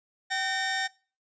sawtooth tone pair together, 768.6 / 1828 Hz, G5 / A#6, -34 / -34 cents, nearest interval octave + minor third, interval 1500 cents, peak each -27 / -25 dBFS, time 0.3-0.88 s, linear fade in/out 20 ms, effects noise-tail reverb RT60 0.4 s tail -23 dB re dry + resampled to 16000 Hz

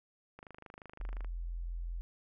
click train, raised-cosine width 0.5 ms, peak -34 dBFS, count 23, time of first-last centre 0.39-1.246 s, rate 25.7 Hz
sine tone, 42.71 Hz, F1, 38 cents flat, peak -36 dBFS, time 1-2.01 s, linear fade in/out 0 ms
effects none

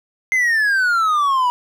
triangle exponential sweep, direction down, 2093 to 967 Hz, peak -12 dBFS, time 0.32-1.5 s, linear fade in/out 0 ms, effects none

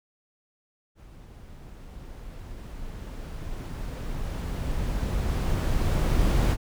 brown noise with level ramp, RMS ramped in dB -47 to -20 dBFS, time 0.95-6.57 s, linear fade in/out 50 ms, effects none

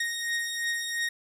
sawtooth beating tone pair, 1864.7 / 1867.6 Hz, A#6 / A#6, 0 / +3 cents, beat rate 2.9 Hz, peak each -26 / -31 dBFS, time 0-1.09 s, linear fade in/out 5 ms, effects low-pass 12000 Hz 12 dB/octave + 10-bit

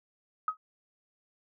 sine tone with exponential decay, 1265 Hz, D#6, 28 cents sharp, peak -22 dBFS, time 0.48-0.57 s, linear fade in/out 2 ms, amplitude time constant 18 ms, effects none

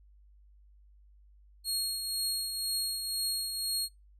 25% pulse tone with tremolo, 4289 Hz, C8, 42 cents sharp, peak -24 dBFS, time 1.64-3.89 s, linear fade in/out 50 ms, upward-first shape triangle, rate 2 Hz, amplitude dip 50%, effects noise-tail reverb RT60 0.2 s tail -22 dB re dry + added 50 Hz sine -56 dBFS peak until 4.19 s

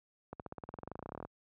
accelerating click train, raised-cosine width 1 ms, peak -28 dBFS, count 23, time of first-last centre 0.33-1.25 s, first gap 68 ms, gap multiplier 0.95, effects high-pass 60 Hz 12 dB/octave

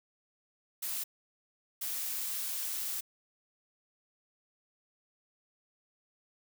blue noise bursts at uneven times, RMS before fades -36 dBFS, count 2, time 0.82-1.04 / 1.81-3.01 s, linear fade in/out 10 ms, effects none

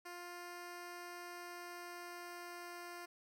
10% pulse tone with pitch glide, 351.3 to 349.3 Hz, F4 to F4, +10 to 0 cents, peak -39 dBFS, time 0.05-3.06 s, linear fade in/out 10 ms, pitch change -10 cents, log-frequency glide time 1.21-2.91 s, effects none

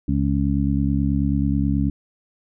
harmonic tone, 69.3 Hz, C#2, in tune, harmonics 1 / 2 / 3 / 4, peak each -23 / -23 / -23 / -23 dBFS, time 0.08-1.9 s, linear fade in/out 5 ms, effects none

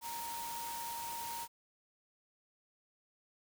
sine tone in noise, 932.3 Hz, A#5, in tune, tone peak -41 dBFS, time 0.01-1.48 s, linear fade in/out 50 ms, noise white, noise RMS -45 dBFS, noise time 0.01-1.48 s, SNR +1 dB, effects none

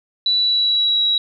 sine tone with pitch glide, 3951 to 3876 Hz, B7 to B7, 0 to -33 cents, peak -14 dBFS, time 0.26-1.18 s, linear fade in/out 2 ms, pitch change -33 cents, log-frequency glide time 0.37-1.03 s, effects none

